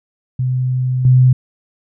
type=tone with level steps; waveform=sine; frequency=127.7 Hz; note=C3; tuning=42 cents flat; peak=-14 / -6 dBFS; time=0.39-1.33 s; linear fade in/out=5 ms; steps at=1.05 s; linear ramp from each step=2 ms; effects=none